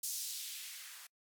violet noise with band-pass filter sweep, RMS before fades -44 dBFS, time 0.03-1.07 s, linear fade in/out 5 ms, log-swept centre 6700 to 1200 Hz, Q 1.2, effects noise-tail reverb RT60 0.1 s tail -26 dB re dry

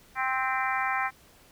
harmonic tone with a mistuned harmonic, 261.9 Hz, C4, 2 cents sharp, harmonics 3 / 4 / 5 / 6 / 7 / 8 / 9, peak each -31 / -32 / -33 / -34 / -34 / -35 / -36 dBFS, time 0.15-1.11 s, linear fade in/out 50 ms, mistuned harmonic 8, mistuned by -41 cents, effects pink hiss -57 dBFS RMS until 1.51 s

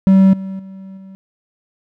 triangle tone with level steps, 191.9 Hz, G3, 37 cents flat, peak -4 / -21 / -29 / -32 dBFS, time 0.07-1.15 s, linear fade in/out 0 ms, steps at 0.33 / 0.59 / 0.97 s, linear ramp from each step 5 ms, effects none

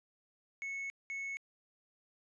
triangle tone bursts at uneven times, 2201 Hz, C#7, 13 cents flat, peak -36 dBFS, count 2, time 0.62-0.9 / 1.1-1.37 s, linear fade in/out 0 ms, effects resampled to 22050 Hz

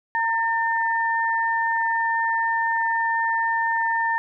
sine tone pair together, 920 / 1799 Hz, A#5 / A6, -23 / +38 cents, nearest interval octave, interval 1161 cents, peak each -22 / -23 dBFS, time 0.15-4.18 s, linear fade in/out 0 ms, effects none

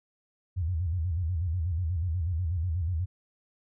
sine tone with vibrato, 85.3 Hz, F2, 40 cents flat, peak -26 dBFS, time 0.56-3.06 s, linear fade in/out 20 ms, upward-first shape square, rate 8.2 Hz, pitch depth 130 cents each way, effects none

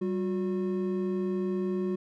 triangle tone pair together, 192.98 / 362.4 Hz, G3 / F#4, -27 / -36 cents, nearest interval major seventh, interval 1091 cents, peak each -28 dBFS, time 0.01-1.96 s, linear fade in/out 10 ms, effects none

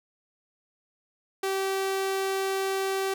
sawtooth tone, 386.4 Hz, G4, 25 cents flat, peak -22 dBFS, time 1.43-3.14 s, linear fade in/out 5 ms, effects none

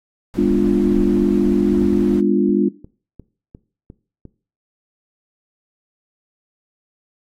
brown noise, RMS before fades -29 dBFS, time 0.34-2.2 s, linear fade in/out 0 ms
sine chord, G# diminished seventh, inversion none, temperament equal with one note detuned, 203.3 / 246.9 / 293.7 / 349.2 Hz, G#3 / B3 / D4 / F4, -37 / 0 / 0 / 0 cents, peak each -18 / -21 / -18 / -18 dBFS, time 0.37-2.69 s, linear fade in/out 10 ms
click train, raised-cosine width 3 ms, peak -24 dBFS, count 12, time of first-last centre 0.38-4.253 s, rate 2.84 Hz
effects noise-tail reverb RT60 0.4 s tail -18 dB re dry + AAC 48 kbps

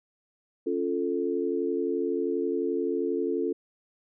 sine chord, Db augmented, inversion none, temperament equal, 277.2 / 349.2 / 440 Hz, Db4 / F4 / A4, 0 / 0 / 0 cents, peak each -31 / -29 / -29 dBFS, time 0.66-3.53 s, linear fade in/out 10 ms, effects none

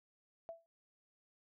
sine tone with exponential decay, 665 Hz, E5, 15 cents sharp, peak -40 dBFS, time 0.49-0.66 s, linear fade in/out 0 ms, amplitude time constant 36 ms, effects none

